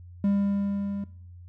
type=tone with level ramp; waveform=triangle; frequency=200 Hz; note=G3; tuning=35 cents sharp; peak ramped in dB=-18 to -28 dBFS; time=0.24-1.04 s; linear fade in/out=2 ms; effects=noise-tail reverb RT60 0.6 s tail -19 dB re dry + added 88 Hz sine -43 dBFS peak until 1.48 s